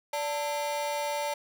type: ring-modulated tone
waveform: 45% pulse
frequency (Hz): 736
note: F#5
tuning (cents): -9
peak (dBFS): -26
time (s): 0.13-1.34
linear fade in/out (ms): 5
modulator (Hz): 155
effects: none